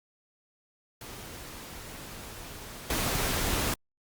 pink noise with level steps, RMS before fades -43 / -29 dBFS, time 1.01-3.74 s, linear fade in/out 2 ms, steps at 2.9 s, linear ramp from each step 2 ms, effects Opus 48 kbps

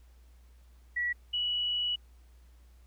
sine tone pair in turn, 1937 / 2938 Hz, B6 / F#7, -34 / -13 cents, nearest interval perfect fifth, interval 721 cents, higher second, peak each -28 dBFS, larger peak neither, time 0.96-1.13 / 1.33-1.96 s, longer second, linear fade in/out 10 ms, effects added 60 Hz sine -54 dBFS peak until 2.86 s + pink hiss -69 dBFS RMS until 2.86 s

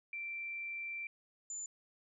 sine tone pair in turn, 2349 / 7061 Hz, D7 / A8, 0 / +5 cents, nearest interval octave + perfect fifth, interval 1905 cents, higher second, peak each -39 / -40 dBFS, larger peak first, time 0.13-1.07 / 1.5-1.66 s, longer first, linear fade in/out 2 ms, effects none

